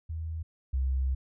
sine tone pair in turn, 80.6 / 65.76 Hz, E2 / C2, -38 / +9 cents, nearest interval major third, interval 353 cents, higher first, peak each -32 / -25 dBFS, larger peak second, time 0.09-0.43 / 0.73-1.15 s, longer second, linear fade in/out 10 ms, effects none

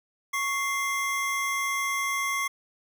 square tone pair together, 1107.7 / 2093 Hz, C#6 / C7, -2 / 0 cents, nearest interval major seventh, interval 1102 cents, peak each -30 / -29 dBFS, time 0.33-2.48 s, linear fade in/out 10 ms, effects none

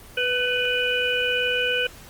harmonic tone with a mistuned harmonic, 494.5 Hz, B4, 2 cents sharp, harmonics 1 / 3 / 5 / 6, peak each -26 / -26 / -26 / -26 dBFS, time 0.17-1.87 s, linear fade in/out 5 ms, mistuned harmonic 3, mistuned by +27 cents, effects pink hiss -45 dBFS RMS until 2.09 s + Opus 24 kbps

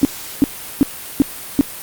sine tone bursts, 279.7 Hz, C#4, 16 cents sharp, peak -6 dBFS, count 5, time 0.03-1.61 s, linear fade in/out 0 ms, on 20 ms, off 370 ms, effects white hiss -31 dBFS RMS until 1.82 s + Opus 48 kbps

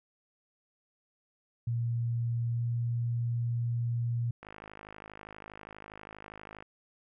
sine tone with pitch glide, 117.6 to 118.35 Hz, A#2 to A#2, +16 to +27 cents, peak -28 dBFS, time 1.67-4.31 s, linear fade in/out 5 ms, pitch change +11 cents, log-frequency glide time 2.52-2.62 s
click train, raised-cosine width 0.5 ms, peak -30 dBFS, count 116, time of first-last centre 4.43-6.625 s, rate 52.4 Hz
effects none

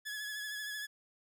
sawtooth tone with vibrato, 1697 Hz, G#6, 37 cents sharp, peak -35 dBFS, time 0.05-0.87 s, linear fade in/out 20 ms, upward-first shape sine, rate 13 Hz, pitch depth 33 cents each way, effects none

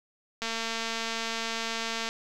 click train, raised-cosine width 0.2 ms, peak -15 dBFS, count 380, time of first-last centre 0.42-2.09 s, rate 227 Hz, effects none

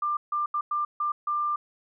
sine tone bursts at uneven times, 1191 Hz, D6, 24 cents sharp, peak -24 dBFS, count 6, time 0.02-0.17 / 0.32-0.46 / 0.54-0.61 / 0.71-0.85 / 1-1.12 / 1.27-1.56 s, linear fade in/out 5 ms, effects none

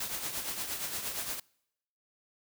white noise with tremolo, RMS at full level -34 dBFS, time 0-1.4 s, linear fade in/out 5 ms, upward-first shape triangle, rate 8.6 Hz, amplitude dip 60%, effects noise-tail reverb RT60 0.8 s tail -26 dB re dry

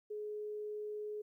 sine tone, 421.5 Hz, G#4, 26 cents sharp, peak -39 dBFS, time 0.1-1.22 s, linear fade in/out 10 ms, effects 13-bit

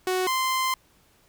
sawtooth tone pair in turn, 370 / 1040.8 Hz, F#4 / C6, 0 / -9 cents, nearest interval octave + tritone, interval 1791 cents, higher second, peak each -19 dBFS, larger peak neither, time 0.07-0.27 / 0.27-0.74 s, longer second, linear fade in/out 2 ms, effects pink hiss -61 dBFS RMS until 1.28 s

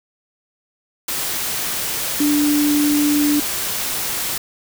sine tone in noise, 293.7 Hz, D4, in tune, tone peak -14 dBFS, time 2.2-3.4 s, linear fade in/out 5 ms, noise white, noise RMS -23 dBFS, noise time 1.08-4.38 s, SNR +6 dB, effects none

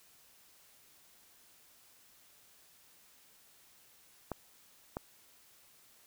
clicks, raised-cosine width 1 ms, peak -22 dBFS, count 2, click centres 4.317 / 4.969 s, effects white hiss -63 dBFS RMS until 6.06 s

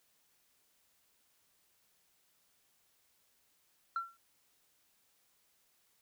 sine tone with exponential decay, 1358 Hz, F6, 49 cents flat, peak -28 dBFS, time 3.96-4.17 s, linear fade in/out 2 ms, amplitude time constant 44 ms, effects tanh soft clip ceiling -29 dBFS + white hiss -73 dBFS RMS until 6.01 s

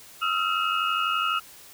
sine tone cluster, 1271 / 1363 / 2592 / 2862 Hz, D#6 / F6 / E7 / F7, +36 / -43 / -30 / +42 cents, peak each -27 / -26 / -33 / -30 dBFS, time 0.21-1.4 s, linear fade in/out 20 ms, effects white hiss -48 dBFS RMS until 1.73 s

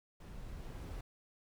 brown noise with level ramp, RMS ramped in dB -49 to -43 dBFS, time 0.2-1.01 s, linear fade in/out 5 ms, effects none

